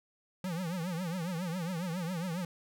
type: tone with vibrato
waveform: square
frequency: 174.61 Hz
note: F3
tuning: in tune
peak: -34 dBFS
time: 0.44-2.45 s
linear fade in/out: 2 ms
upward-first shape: triangle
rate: 7.3 Hz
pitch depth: 180 cents each way
effects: none